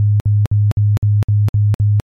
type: tone bursts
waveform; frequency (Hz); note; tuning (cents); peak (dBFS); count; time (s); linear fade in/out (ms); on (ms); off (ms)
sine; 103.83; G#2; 0; -9; 8; 0-1.999; 0; 200; 57
effects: MP3 64 kbps